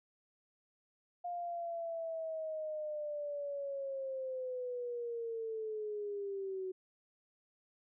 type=linear sweep; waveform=sine; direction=down; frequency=707 to 371.1 Hz; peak=-37 dBFS; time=1.24-6.72 s; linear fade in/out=10 ms; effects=none